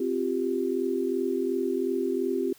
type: chord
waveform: sine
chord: C suspended fourth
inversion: none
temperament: equal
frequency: 261.6 / 349.2 / 392 Hz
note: C4 / F4 / G4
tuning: 0 / 0 / 0 cents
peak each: -30 / -29 / -28 dBFS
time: 0-2.53 s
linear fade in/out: 5 ms
effects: white hiss -56 dBFS RMS until 2.58 s